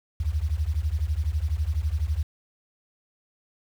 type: beating tone pair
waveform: sine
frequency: 70.1 / 82.1 Hz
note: C#2 / E2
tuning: +20 / -6 cents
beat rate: 12 Hz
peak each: -26 dBFS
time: 0.2-2.23 s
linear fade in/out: 5 ms
effects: 8-bit